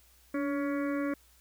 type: harmonic tone with a mistuned harmonic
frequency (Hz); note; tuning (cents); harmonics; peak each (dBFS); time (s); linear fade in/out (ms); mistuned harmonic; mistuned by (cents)
280.5; C#4; +21; 1 / 2 / 4 / 5 / 6 / 7 / 8; -30 / -36 / -42 / -44 / -46 / -47 / -48; 0.34-1.14; 5; 1; +41
effects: added 60 Hz sine -63 dBFS peak until 1.4 s + white hiss -63 dBFS RMS until 1.4 s